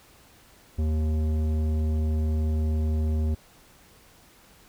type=tone with tanh clipping; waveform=sine; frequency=77.78 Hz; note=D#2; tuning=in tune; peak=-24 dBFS; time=0.78-3.35 s; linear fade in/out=10 ms; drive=13 dB; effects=pink hiss -55 dBFS RMS until 4.68 s